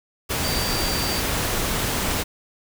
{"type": "tone in noise", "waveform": "sine", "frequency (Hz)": 4662, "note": "D8", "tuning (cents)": -14, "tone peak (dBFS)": -28, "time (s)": [0.43, 1.21], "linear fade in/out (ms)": 20, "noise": "pink", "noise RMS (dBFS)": -24, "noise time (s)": [0.29, 2.24], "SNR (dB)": -7, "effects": []}